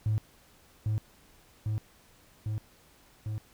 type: tone with echo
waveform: triangle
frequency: 107.5 Hz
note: A2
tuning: 40 cents flat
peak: -21 dBFS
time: 0.06-0.18 s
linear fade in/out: 0 ms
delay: 800 ms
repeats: 4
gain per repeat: -2 dB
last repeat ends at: 3.38 s
effects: tanh soft clip ceiling -21 dBFS + pink hiss -60 dBFS RMS until 3.53 s